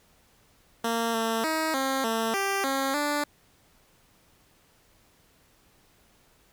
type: tone with pitch steps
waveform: 10% pulse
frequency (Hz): 230 / 225.9 / 317.1 / 267.5 / 225.5 / 393.4 / 270.5 / 292.9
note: A#3 / A3 / D#4 / C4 / A3 / G4 / C#4 / D4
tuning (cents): -23 / +46 / +33 / +38 / +43 / +6 / -42 / -5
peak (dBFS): -17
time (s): 0.84-3.24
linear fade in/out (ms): 5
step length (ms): 300
effects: pink hiss -62 dBFS RMS until 6.52 s